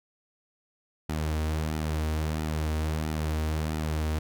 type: tone with flanger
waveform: sawtooth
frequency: 77.78 Hz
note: D#2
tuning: in tune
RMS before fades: -29 dBFS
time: 1.09-4.19 s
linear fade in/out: 5 ms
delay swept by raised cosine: 1.8 to 5.9 ms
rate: 1.5 Hz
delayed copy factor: -0.5
effects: none